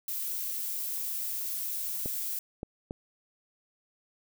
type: noise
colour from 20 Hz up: violet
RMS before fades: -34 dBFS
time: 0.08-2.39 s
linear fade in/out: 2 ms
type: clicks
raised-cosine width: 2 ms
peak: -22 dBFS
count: 3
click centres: 2.059 / 2.631 / 2.909 s
effects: none